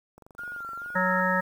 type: click train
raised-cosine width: 1 ms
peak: -35 dBFS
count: 19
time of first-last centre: 0.18-0.946 s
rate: 23.5 Hz
type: tone with vibrato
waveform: sine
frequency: 1400 Hz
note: F6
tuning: 4 cents sharp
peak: -34 dBFS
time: 0.38-1.21 s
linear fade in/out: 10 ms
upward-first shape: sine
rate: 2.3 Hz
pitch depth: 48 cents each way
type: harmonic tone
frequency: 185 Hz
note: F#3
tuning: in tune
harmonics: 1 / 3 / 5 / 7 / 9 / 10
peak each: -29 / -29 / -29 / -29 / -29 / -29 dBFS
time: 0.95-1.41 s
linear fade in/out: 10 ms
effects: 9-bit